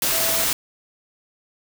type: tone in noise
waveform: sine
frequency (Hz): 659.3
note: E5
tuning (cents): 0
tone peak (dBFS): -29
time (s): 0.12-0.44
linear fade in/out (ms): 2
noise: white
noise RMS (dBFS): -21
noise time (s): 0.02-0.53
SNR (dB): -11
effects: none